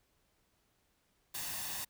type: noise with comb filter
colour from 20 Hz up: white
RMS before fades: -40 dBFS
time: 1.34-1.85 s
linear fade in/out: 10 ms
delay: 1.1 ms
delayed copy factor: +0.55
effects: pink hiss -75 dBFS RMS until 1.89 s